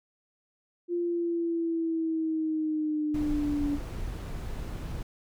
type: linear sweep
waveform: sine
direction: down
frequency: 349.2 to 286.5 Hz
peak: -26 dBFS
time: 0.88-3.79 s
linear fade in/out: 50 ms
type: noise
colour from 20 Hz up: brown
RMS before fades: -35 dBFS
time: 3.14-5.03 s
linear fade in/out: 5 ms
effects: none